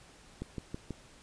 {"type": "click train", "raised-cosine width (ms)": 3, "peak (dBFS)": -24, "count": 4, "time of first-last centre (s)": [0.42, 0.907], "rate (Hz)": 6.16, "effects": ["pink hiss -57 dBFS RMS until 1.22 s", "resampled to 22050 Hz"]}